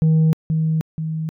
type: tone with echo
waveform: sine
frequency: 158.8 Hz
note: D#3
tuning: 36 cents sharp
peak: -9 dBFS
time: 0.02-0.33 s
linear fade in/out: 0 ms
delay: 480 ms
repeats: 2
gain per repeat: -6 dB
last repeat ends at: 1.29 s
effects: tanh soft clip ceiling -11 dBFS